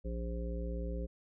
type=harmonic tone; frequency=58.27 Hz; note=A#1; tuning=in tune; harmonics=1 / 3 / 5 / 7 / 9; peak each=-36 / -43 / -48 / -47 / -45 dBFS; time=0.04-1.07 s; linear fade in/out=20 ms; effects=none